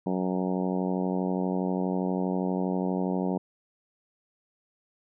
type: harmonic tone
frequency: 92.4 Hz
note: F#2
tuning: 2 cents flat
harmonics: 2 / 3 / 4 / 5 / 6 / 7 / 8 / 9 / 10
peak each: -28 / -32 / -34 / -36 / -38 / -39 / -40 / -41 / -42 dBFS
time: 0.06-3.38 s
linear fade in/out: 5 ms
effects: none